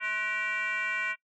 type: tone with frequency modulation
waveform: sine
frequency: 1912 Hz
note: A#6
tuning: 43 cents sharp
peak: -27 dBFS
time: 0-1.16 s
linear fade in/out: 50 ms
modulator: 424 Hz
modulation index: 1.6
effects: noise-tail reverb RT60 0.1 s tail -23 dB re dry + tanh soft clip ceiling -24 dBFS